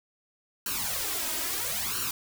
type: noise with flanger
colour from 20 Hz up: white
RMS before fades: -31 dBFS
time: 0.66-2.11 s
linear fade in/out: 2 ms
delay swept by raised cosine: 0.7 to 3.2 ms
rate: 0.75 Hz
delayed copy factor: +0.8
effects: none